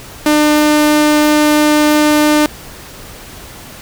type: tone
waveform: sawtooth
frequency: 300.5 Hz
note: D4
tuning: 40 cents sharp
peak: -4 dBFS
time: 0.26-2.46 s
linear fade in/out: 2 ms
effects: pink hiss -33 dBFS RMS until 3.81 s